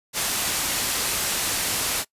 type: low-pass noise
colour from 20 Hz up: white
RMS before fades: -25 dBFS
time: 0.13-2.05 s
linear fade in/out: 50 ms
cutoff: 12000 Hz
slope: 12 dB/octave
effects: noise-tail reverb RT60 0.1 s tail -22 dB re dry + resampled to 32000 Hz